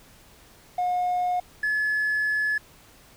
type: tone pair in turn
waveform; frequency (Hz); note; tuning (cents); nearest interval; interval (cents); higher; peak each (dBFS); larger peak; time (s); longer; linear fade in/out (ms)
triangle; 720 / 1712.5; F#5 / A6; -47 / -47; octave + minor third; 1500; second; -19; neither; 0.78-1.4 / 1.63-2.58; second; 5
effects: tanh soft clip ceiling -18 dBFS + pink hiss -53 dBFS RMS until 3.16 s